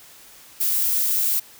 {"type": "noise", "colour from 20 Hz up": "violet", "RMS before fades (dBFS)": -21, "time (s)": [0.6, 1.4], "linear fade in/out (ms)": 10, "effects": ["white hiss -47 dBFS RMS until 1.59 s"]}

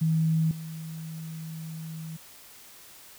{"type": "tone with level steps", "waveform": "sine", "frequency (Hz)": 160.4, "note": "E3", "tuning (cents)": -47, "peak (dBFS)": [-21, -35], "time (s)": [0.01, 2.17], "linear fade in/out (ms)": 10, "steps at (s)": 0.51, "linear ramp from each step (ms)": 2, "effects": ["white hiss -50 dBFS RMS until 3.18 s"]}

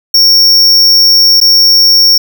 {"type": "tone with dropouts", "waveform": "square", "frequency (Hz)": 5500, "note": "F8", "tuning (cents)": -27, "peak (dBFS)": -3, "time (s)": [0.14, 2.18], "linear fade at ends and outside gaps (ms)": 5, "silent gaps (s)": [1.403, 1.413], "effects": ["7-bit"]}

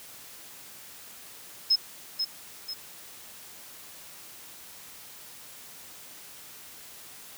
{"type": "tone with echo", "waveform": "sine", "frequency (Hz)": 5160, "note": "E8", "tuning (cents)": -38, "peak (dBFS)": -18, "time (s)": [1.7, 1.76], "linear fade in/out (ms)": 10, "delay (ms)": 490, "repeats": 2, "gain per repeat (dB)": -7, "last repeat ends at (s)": 2.74, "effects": ["white hiss -47 dBFS RMS until 7.37 s", "high-pass 60 Hz 12 dB/octave"]}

